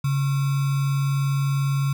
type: tone with sample-and-hold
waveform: sine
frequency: 138.59 Hz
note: C#3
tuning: in tune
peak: -19 dBFS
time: 0.04-1.93 s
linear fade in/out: 5 ms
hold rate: 1225 Hz
effects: none